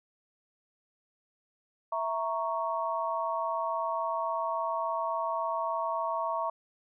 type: chord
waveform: sine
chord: A# diminished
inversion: second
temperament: equal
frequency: 659.3 / 932.3 / 1108.7 Hz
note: E5 / A#5 / C#6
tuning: 0 / 0 / 0 cents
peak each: -33 dBFS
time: 1.92-6.5 s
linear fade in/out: 5 ms
effects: none